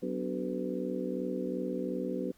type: harmonic tone with a mistuned harmonic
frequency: 62.6 Hz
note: B1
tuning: 24 cents sharp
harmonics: 3 / 4 / 5 / 6 / 7 / 8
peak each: -38 / -37 / -39 / -38 / -45 / -38 dBFS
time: 0.02-2.32 s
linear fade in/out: 10 ms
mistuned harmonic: 5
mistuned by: -110 cents
effects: pink hiss -65 dBFS RMS until 2.37 s